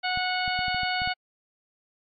harmonic tone, 734 Hz, F#5, 14 cents flat, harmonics 1 / 2 / 3 / 4 / 5 / 6, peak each -29 / -31 / -32 / -34 / -39 / -35 dBFS, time 0.03-1.14 s, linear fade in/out 20 ms
clicks, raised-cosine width 5 ms, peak -27 dBFS, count 8, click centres 0.174 / 0.479 / 0.591 / 0.682 / 0.746 / 0.833 / 1.019 / 1.075 s
effects AAC 64 kbps

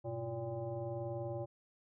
sine tone with frequency modulation, 349.2 Hz, F4, in tune, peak -37 dBFS, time 0.04-1.46 s, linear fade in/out 20 ms, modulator 226 Hz, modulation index 1.6, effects none

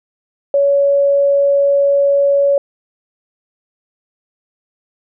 sine tone, 562 Hz, C#5, 24 cents sharp, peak -9 dBFS, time 0.54-2.58 s, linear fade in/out 2 ms, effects none

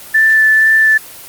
sine tone with vibrato, 1760 Hz, A6, in tune, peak -6 dBFS, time 0.14-0.98 s, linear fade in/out 10 ms, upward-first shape sine, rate 2.1 Hz, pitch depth 9 cents each way, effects white hiss -33 dBFS RMS until 1.28 s + Opus 24 kbps

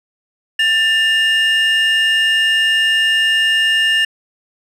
triangle tone pair together, 1779.9 / 2830 Hz, A6 / F7, +19 / +22 cents, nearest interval minor sixth, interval 803 cents, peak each -12 dBFS, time 0.59-4.05 s, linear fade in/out 5 ms, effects tanh soft clip ceiling -4 dBFS + resampled to 32000 Hz

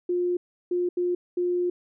sine tone bursts at uneven times, 355 Hz, F4, 28 cents sharp, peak -22 dBFS, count 4, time 0.09-0.37 / 0.71-0.89 / 0.97-1.15 / 1.37-1.7 s, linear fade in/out 5 ms, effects none

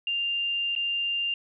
sine tone with dropouts, 2794 Hz, F7, in tune, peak -25 dBFS, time 0.07-1.34 s, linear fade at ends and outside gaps 2 ms, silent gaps 0.752-0.762 s, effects none

